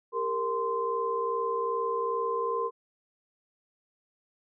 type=tone cluster; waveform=sine; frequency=401 / 463.5 / 1038 Hz; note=G4 / A#4 / C6; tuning=+39 / -10 / -14 cents; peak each=-35 / -30 / -30 dBFS; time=0.12-2.71 s; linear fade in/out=50 ms; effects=none